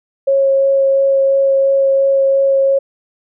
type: tone with vibrato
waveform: sine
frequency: 545 Hz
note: C#5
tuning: 29 cents flat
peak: -9 dBFS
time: 0.27-2.79 s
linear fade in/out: 10 ms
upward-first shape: sine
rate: 2.9 Hz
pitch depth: 8 cents each way
effects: none